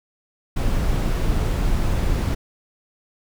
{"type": "noise", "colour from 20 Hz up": "brown", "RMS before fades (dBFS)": -20, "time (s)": [0.56, 2.35], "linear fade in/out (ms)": 10, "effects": []}